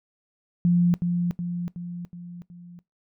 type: tone with echo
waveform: sine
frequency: 174.61 Hz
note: F3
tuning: in tune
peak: -16 dBFS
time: 0.65-0.94 s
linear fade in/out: 0 ms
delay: 370 ms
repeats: 5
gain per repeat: -5 dB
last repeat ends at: 2.79 s
effects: noise-tail reverb RT60 0.2 s tail -22 dB re dry